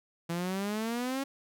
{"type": "exponential sweep", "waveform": "sawtooth", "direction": "up", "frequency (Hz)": [166.5, 277.2], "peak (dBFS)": -27, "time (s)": [0.29, 1.24], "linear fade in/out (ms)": 10, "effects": []}